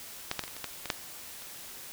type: clicks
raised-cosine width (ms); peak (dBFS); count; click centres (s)
0.2; -12 / -12 / -19 / -26 / -25 / -16 / -19 / -9 / -29; 9; 0.314 / 0.393 / 0.438 / 0.479 / 0.566 / 0.643 / 0.857 / 0.902 / 1.421
effects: white hiss -45 dBFS RMS until 1.92 s